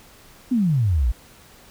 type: exponential sweep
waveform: sine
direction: down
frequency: 264.7 to 52.4 Hz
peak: -16 dBFS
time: 0.51-1.12 s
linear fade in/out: 10 ms
effects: pink hiss -49 dBFS RMS until 1.7 s